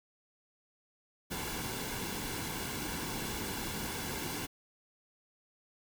pink noise with comb filter, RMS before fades -38 dBFS, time 1.3-4.47 s, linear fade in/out 20 ms, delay 1.6 ms, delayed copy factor -0.55, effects none

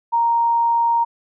sine tone, 932.3 Hz, A#5, in tune, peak -14 dBFS, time 0.12-1.05 s, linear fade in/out 20 ms, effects none

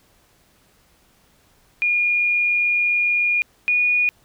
sine tone pair in turn, 2429 / 2453 Hz, D#7 / D#7, -42 / -25 cents, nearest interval unison, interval 17 cents, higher second, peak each -16 / -15 dBFS, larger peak second, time 1.82-3.42 / 3.68-4.09 s, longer first, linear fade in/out 0 ms, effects pink hiss -58 dBFS RMS until 4.24 s

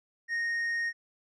sine tone with tanh clipping, 1858 Hz, A#6, 6 cents flat, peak -29 dBFS, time 0.28-0.93 s, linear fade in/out 50 ms, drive 4 dB, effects none

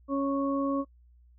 harmonic tone, 276.5 Hz, C#4, 4 cents flat, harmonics 1 / 2 / 4, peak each -27 / -32 / -34 dBFS, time 0.08-0.85 s, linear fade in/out 50 ms, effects noise-tail reverb RT60 0.1 s tail -25 dB re dry + added 60 Hz sine -55 dBFS peak until 1.38 s

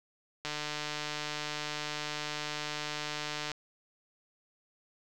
click train, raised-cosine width 0.2 ms, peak -18 dBFS, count 461, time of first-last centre 0.45-3.517 s, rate 150 Hz, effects none

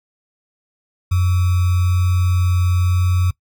sine tone with sample-and-hold, 90.1 Hz, F#2, 45 cents flat, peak -13 dBFS, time 1.11-3.31 s, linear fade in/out 10 ms, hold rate 1225 Hz, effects noise-tail reverb RT60 0.1 s tail -21 dB re dry

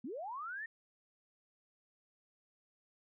sine linear sweep, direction up, 207.7 to 1855 Hz, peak -40 dBFS, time 0.04-0.66 s, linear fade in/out 5 ms, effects none

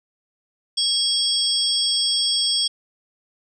sine tone cluster, 3306 / 4726 / 5360 / 8410 Hz, G#7 / D8 / E8 / C9, -9 / +10 / +28 / +8 cents, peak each -21 / -26 / -23 / -28 dBFS, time 0.77-2.68 s, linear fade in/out 10 ms, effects none

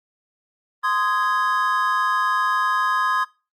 triangle chord, Ab major, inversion first, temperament just, 1038.3 / 1245.9 / 1661.2 Hz, C6 / Eb6 / Ab6, -14 / +2 / 0 cents, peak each -20 / -21 / -22 dBFS, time 0.83-3.25 s, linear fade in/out 20 ms, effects noise-tail reverb RT60 0.3 s tail -22 dB re dry + Opus 32 kbps

